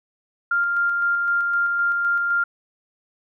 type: tone with tremolo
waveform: sine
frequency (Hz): 1397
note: F6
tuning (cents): 0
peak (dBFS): -17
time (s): 0.51-2.44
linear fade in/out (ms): 5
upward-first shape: square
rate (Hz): 3.9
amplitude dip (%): 25
effects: none